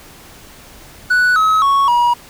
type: tone with pitch steps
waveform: triangle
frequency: 1480 / 1281 / 1108.7 / 959.7 Hz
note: F#6 / E6 / C#6 / B5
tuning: 0 / -50 / 0 / -50 cents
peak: -8 dBFS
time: 1.1-2.14 s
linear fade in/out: 10 ms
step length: 260 ms
effects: pink hiss -40 dBFS RMS until 2.29 s